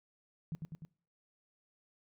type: tone with echo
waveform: sine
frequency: 160 Hz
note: D#3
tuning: 49 cents sharp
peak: -35 dBFS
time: 0.52-0.55 s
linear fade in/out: 0 ms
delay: 100 ms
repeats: 3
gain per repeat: -3 dB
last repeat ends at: 0.85 s
effects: noise-tail reverb RT60 0.5 s tail -24 dB re dry